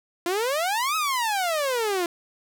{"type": "exponential two-way sweep", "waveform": "sawtooth", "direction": "up then down", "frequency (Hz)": [336.4, 1300, 336.4], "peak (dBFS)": -19, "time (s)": [0.26, 2.06], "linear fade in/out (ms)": 2, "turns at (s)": 0.96, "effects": []}